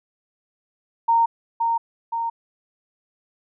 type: tone with echo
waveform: sine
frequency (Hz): 923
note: A#5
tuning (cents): -17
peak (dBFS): -14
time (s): 1.08-1.26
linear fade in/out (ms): 10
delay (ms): 520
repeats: 2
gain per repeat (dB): -4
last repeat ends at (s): 2.3
effects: none